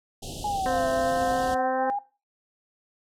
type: band-stop noise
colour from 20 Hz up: pink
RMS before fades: -36 dBFS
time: 0.22-1.55 s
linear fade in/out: 10 ms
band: 810 to 2800 Hz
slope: 96 dB/octave
type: exponential two-way sweep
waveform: sine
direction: down then up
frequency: 843 to 665 to 816 Hz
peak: -25 dBFS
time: 0.44-1.99 s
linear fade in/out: 5 ms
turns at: 0.88 s
type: harmonic tone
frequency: 260 Hz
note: C4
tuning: 11 cents flat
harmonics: 1 / 2 / 3 / 4 / 5 / 6 / 7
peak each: -33 / -28 / -37 / -35 / -40 / -36 / -40 dBFS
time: 0.66-1.9 s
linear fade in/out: 0 ms
effects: noise-tail reverb RT60 0.3 s tail -18 dB re dry + low-pass 10000 Hz 12 dB/octave